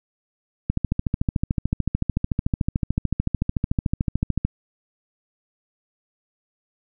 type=click train; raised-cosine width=5 ms; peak=-8 dBFS; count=52; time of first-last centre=0.7-4.45 s; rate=13.6 Hz; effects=none